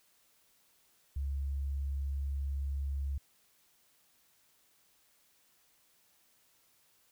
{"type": "tone", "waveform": "sine", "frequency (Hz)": 69.3, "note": "C#2", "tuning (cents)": 0, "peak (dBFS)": -32, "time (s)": [1.16, 3.18], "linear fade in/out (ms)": 5, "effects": ["white hiss -69 dBFS RMS until 7.11 s"]}